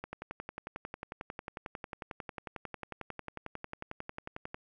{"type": "click train", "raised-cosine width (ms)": 0.5, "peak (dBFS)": -24, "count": 51, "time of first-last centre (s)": [0.04, 4.545], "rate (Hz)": 11.1, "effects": []}